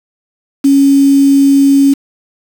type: tone with quantisation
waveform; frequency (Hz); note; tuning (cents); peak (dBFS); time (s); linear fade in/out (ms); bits
sine; 277.2; C#4; 0; -4; 0.64-1.94; 10; 4
effects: none